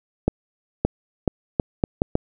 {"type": "accelerating click train", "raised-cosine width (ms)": 2, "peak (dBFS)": -4, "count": 7, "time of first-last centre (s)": [0.28, 2.154], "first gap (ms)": 570, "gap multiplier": 0.75, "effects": []}